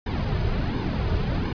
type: noise with flanger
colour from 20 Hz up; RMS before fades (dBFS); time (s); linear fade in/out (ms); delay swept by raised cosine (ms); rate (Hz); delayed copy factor
brown; -25; 0.06-1.53; 5; 1.5 to 3.8; 1.4; -0.7
effects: resampled to 11025 Hz